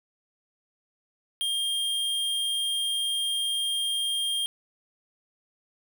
square tone, 3211 Hz, G7, 41 cents sharp, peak -26 dBFS, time 1.41-4.46 s, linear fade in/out 0 ms, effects none

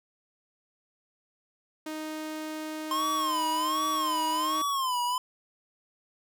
sawtooth tone, 310.9 Hz, D#4, 1 cent flat, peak -30 dBFS, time 1.86-4.62 s, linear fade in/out 5 ms
square tone with vibrato, 1050 Hz, C6, 6 cents sharp, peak -27 dBFS, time 2.91-5.18 s, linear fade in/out 2 ms, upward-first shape sine, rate 1.3 Hz, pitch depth 140 cents each way
effects none

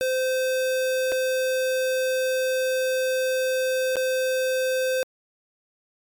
square tone with dropouts, 517 Hz, C5, 21 cents flat, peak -22 dBFS, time 0.01-5.03 s, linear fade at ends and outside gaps 0 ms, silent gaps 1.119-1.122 / 3.957-3.967 s, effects MP3 96 kbps

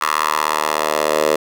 10% pulse tone with high-pass filter sweep, 76.6 Hz, D#2, 27 cents flat, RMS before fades -18 dBFS, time 0.01-1.36 s, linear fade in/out 5 ms, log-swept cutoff 1200 to 520 Hz, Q 2.8, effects none

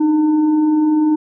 sine tone with frequency modulation, 307.7 Hz, D#4, 19 cents flat, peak -11 dBFS, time 0-1.16 s, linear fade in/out 10 ms, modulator 595 Hz, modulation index 0.32, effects none

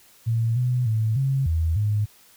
sine tone with pitch steps, 114.4 / 124.6 / 110.3 / 135.1 / 81.2 / 105 Hz, A#2 / B2 / A2 / C#3 / E2 / G#2, -32 / +16 / +5 / -44 / -26 / +19 cents, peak -19 dBFS, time 0.26-2.06 s, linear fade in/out 20 ms, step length 300 ms, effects white hiss -54 dBFS RMS until 2.36 s

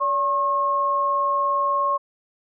sine tone pair together, 573 / 1081.7 Hz, D5 / C#6, -43 / -43 cents, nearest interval major seventh, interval 1100 cents, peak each -27 / -19 dBFS, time 0-1.98 s, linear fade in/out 20 ms, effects none

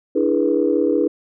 sine chord, E dominant seventh, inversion third, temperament equal with one note detuned, 293.7 / 329.6 / 415.3 / 486.2 Hz, D4 / E4 / G#4 / B4, 0 / 0 / 0 / -27 cents, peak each -20 dBFS, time 0.15-1.08 s, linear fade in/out 10 ms, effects tanh soft clip ceiling -4 dBFS

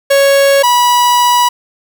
45% pulse tone pair in turn, 554.4 / 976.2 Hz, C#5 / B5, 0 / -20 cents, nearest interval minor seventh, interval 980 cents, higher second, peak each -6 / -7 dBFS, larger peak first, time 0.1-0.63 / 0.63-1.49 s, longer second, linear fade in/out 10 ms, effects none

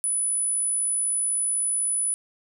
sine tone, 9956 Hz, D#9, in tune, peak -22 dBFS, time 0.04-2.14 s, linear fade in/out 0 ms, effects none

